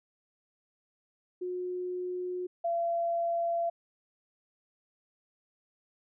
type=tone pair in turn; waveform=sine; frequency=361.8 / 680 Hz; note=F#4 / F5; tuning=-39 / -46 cents; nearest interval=major seventh; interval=1093 cents; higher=second; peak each=-32 / -27 dBFS; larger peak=second; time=1.41-2.47 / 2.64-3.7 s; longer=neither; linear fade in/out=10 ms; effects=none